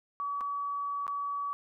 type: tone with dropouts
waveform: sine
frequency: 1139 Hz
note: C#6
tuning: 47 cents sharp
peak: -31 dBFS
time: 0.2-1.53 s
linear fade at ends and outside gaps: 0 ms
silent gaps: 0.408-0.412 / 1.067-1.079 s
effects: none